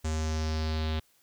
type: tone with low-pass filter sweep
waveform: square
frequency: 78.6 Hz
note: D#2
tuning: 18 cents sharp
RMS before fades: -30 dBFS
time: 0.04-1 s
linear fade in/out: 10 ms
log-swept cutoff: 7400 to 3600 Hz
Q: 3.3
effects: white hiss -66 dBFS RMS until 1.22 s